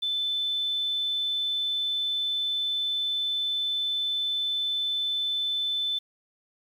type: tone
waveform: sine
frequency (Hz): 3520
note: A7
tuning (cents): 0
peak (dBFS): -25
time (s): 0.02-5.99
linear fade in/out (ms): 10
effects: 9-bit